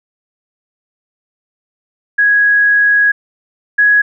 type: tone pair in turn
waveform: sine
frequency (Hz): 1661.2 / 1670.8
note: G#6 / G#6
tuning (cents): 0 / +10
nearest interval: unison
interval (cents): 10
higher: second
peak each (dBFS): -7 / -6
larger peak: second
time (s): 2.18-3.12 / 3.78-4.02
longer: first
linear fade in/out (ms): 10
effects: none